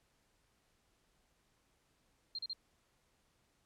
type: tone bursts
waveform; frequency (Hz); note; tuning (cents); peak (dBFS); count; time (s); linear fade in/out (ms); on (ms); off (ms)
sine; 4186; C8; 0; -38; 3; 2.35-2.532; 2; 36; 37
effects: pink hiss -75 dBFS RMS until 3.65 s + low-pass 11000 Hz 12 dB/octave